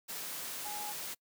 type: tone in noise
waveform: sine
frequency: 834 Hz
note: G#5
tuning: 7 cents sharp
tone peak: -41 dBFS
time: 0.64-0.93 s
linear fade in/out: 20 ms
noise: white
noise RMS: -41 dBFS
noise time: 0.08-1.15 s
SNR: -3 dB
effects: noise-tail reverb RT60 0.1 s tail -26 dB re dry + high-pass 150 Hz 12 dB/octave